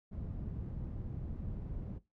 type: low-pass noise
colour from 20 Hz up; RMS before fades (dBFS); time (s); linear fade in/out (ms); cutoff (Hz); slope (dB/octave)
white; -41; 0.11-1.99; 20; 120; 12
effects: noise-tail reverb RT60 0.2 s tail -17 dB re dry